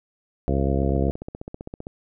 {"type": "harmonic tone", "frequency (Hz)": 68, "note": "C#2", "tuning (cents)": -33, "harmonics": [1, 2, 3, 4, 5, 6, 7, 8, 10], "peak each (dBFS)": [-23, -26, -28, -29, -30, -31, -31, -32, -33], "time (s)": [0.48, 1.11], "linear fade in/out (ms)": 0}
{"type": "click train", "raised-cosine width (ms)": 2, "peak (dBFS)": -20, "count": 17, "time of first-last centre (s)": [0.83, 1.869], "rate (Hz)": 15.4}
{"effects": []}